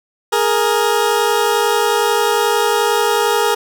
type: tone pair together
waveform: 20% pulse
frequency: 415.3 / 466.5 Hz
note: G#4 / A#4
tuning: 0 / +1 cents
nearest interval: major second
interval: 201 cents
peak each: -11 dBFS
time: 0.32-3.55 s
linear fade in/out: 10 ms
effects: none